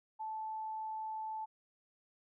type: tone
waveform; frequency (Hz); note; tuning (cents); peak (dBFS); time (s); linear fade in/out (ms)
sine; 874; A5; -12; -38; 0.19-1.46; 20
effects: none